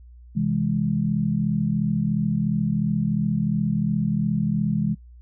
sine chord, C augmented, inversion none, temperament equal, 130.81 / 164.81 / 207.7 Hz, C3 / E3 / G#3, 0 / 0 / 0 cents, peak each -27 / -24 / -23 dBFS, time 0.35-4.95 s, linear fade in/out 20 ms, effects noise-tail reverb RT60 0.1 s tail -21 dB re dry + added 60 Hz sine -43 dBFS peak until 5.21 s

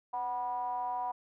triangle ring-modulated tone, 117.1 Hz, A#2, 8 cents sharp, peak -27 dBFS, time 0.13-1.12 s, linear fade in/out 10 ms, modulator 860 Hz, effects none

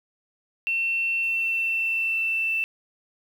sine tone with pitch glide, 2700 to 2664 Hz, E7 to E7, +41 to +18 cents, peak -22 dBFS, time 0.67-2.64 s, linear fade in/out 0 ms, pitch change -23 cents, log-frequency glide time 1.22-2.51 s, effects 8-bit

